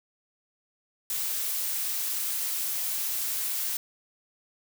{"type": "noise", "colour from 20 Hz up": "blue", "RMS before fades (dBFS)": -30, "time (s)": [1.1, 3.77], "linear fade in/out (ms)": 2, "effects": []}